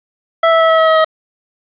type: tone with pitch steps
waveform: 25% pulse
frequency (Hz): 659.3 / 655.1 / 651 / 646.9 / 642.8 / 638.7 / 634.6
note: E5 / E5 / E5 / E5 / E5 / D#5 / D#5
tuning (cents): 0 / -11 / -22 / -33 / -44 / +45 / +34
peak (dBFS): -4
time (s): 0.43-1.046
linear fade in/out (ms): 5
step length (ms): 88
effects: resampled to 8000 Hz + 7-bit